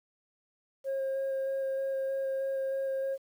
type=tone with vibrato; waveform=sine; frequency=538 Hz; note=C5; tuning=48 cents sharp; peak=-27 dBFS; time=0.84-3.18 s; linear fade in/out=50 ms; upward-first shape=square; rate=3.2 Hz; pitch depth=8 cents each way; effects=tanh soft clip ceiling -28 dBFS + 10-bit